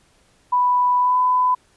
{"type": "tone with pitch glide", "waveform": "sine", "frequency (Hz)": [989, 1002.8], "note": ["B5", "B5"], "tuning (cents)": [2, 26], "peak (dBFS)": -14, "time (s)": [0.52, 1.55], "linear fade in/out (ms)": 10, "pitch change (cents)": 24, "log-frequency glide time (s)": [0.99, 1.18], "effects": ["pink hiss -58 dBFS RMS until 1.76 s", "resampled to 24000 Hz"]}